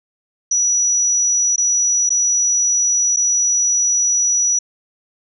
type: tone with dropouts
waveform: sine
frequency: 5870 Hz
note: F#8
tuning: 15 cents flat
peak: -13 dBFS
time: 0.51-4.59 s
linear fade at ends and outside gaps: 5 ms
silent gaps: 1.561-1.579 / 2.093-2.103 / 3.163-3.169 s
effects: none